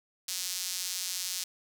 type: tone with high-pass filter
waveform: sawtooth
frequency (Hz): 182.8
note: F#3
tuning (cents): -21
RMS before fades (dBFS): -35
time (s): 0.28-1.44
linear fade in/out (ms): 5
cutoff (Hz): 5100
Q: 1.3
effects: none